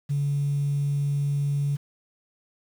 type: tone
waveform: sine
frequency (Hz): 142.5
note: C#3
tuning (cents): +48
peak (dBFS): -21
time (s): 0.09-1.77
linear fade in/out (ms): 20
effects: tanh soft clip ceiling -18 dBFS + 8-bit